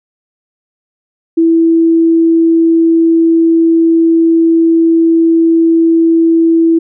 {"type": "tone", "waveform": "sine", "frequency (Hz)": 329.6, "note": "E4", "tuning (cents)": 0, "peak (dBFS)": -5, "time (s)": [1.37, 6.79], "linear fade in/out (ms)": 10, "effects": []}